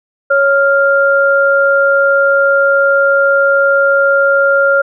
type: tone pair together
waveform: sine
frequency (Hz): 554.4 / 1396.9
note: C#5 / F6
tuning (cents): 0 / 0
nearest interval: octave + major third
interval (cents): 1600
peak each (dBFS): -10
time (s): 0.3-4.82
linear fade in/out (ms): 10
effects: none